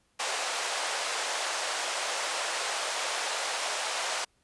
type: band-pass noise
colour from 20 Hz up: pink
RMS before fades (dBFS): -32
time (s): 0.19-4.25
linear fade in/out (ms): 10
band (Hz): 560 to 9000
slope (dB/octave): 24
effects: pink hiss -70 dBFS RMS until 4.43 s + resampled to 24000 Hz